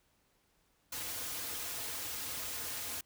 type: noise with comb filter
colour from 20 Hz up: white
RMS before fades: -40 dBFS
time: 0.92-3.01 s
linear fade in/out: 5 ms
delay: 5.2 ms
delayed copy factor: -1
effects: pink hiss -73 dBFS RMS until 3.05 s